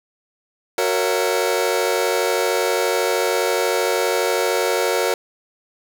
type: chord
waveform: sawtooth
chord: F# dominant seventh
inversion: none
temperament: just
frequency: 370 / 462.5 / 555 / 666 Hz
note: F#4 / A#4 / C#5 / E5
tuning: 0 / -14 / +2 / +18 cents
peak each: -19 / -17 / -19 / -23 dBFS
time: 0.78-5.14 s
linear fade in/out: 2 ms
effects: none